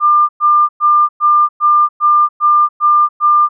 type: tone bursts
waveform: sine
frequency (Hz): 1197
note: D6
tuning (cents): +33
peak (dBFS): -6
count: 9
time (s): 0-3.49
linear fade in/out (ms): 50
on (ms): 290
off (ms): 110
effects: none